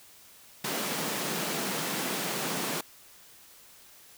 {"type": "high-pass noise", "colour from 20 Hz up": "pink", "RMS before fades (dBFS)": -32, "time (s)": [0.64, 2.81], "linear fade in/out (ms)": 5, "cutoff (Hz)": 150, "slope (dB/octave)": 48, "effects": ["white hiss -54 dBFS RMS until 4.17 s"]}